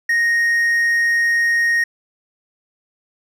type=tone; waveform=triangle; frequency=1864.7 Hz; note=A#6; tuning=in tune; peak=-12 dBFS; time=0.09-1.84 s; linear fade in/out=5 ms; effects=none